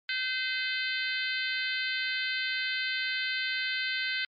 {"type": "harmonic tone", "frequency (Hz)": 514, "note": "C5", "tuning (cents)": -31, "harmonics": [3, 4, 5, 6, 7, 8, 9], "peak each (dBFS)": [-33, -34, -38, -37, -40, -38, -42], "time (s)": [0.09, 4.25], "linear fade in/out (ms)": 2, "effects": ["MP3 64 kbps"]}